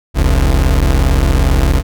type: tone pair together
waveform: 35% pulse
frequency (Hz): 42.21 / 67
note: E1 / C2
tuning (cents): +42 / +42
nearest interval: minor sixth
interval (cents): 800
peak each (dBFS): -10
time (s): 0.14-1.83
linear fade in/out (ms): 50
effects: none